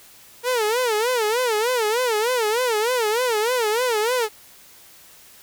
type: tone with vibrato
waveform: sawtooth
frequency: 462.9 Hz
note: A#4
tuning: 12 cents flat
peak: -15 dBFS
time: 0.43-4.29 s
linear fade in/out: 50 ms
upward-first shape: sine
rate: 3.3 Hz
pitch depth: 170 cents each way
effects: white hiss -48 dBFS RMS until 5.42 s